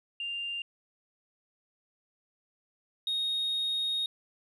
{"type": "tone pair in turn", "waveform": "sine", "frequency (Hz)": [2794, 3730], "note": ["F7", "A#7"], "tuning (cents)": [0, 0], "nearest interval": "perfect fourth", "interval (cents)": 500, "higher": "second", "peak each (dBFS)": [-32, -26], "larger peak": "second", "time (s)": [[0.2, 0.62], [3.07, 4.06]], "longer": "second", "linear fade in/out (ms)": 2, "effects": ["tanh soft clip ceiling -26 dBFS"]}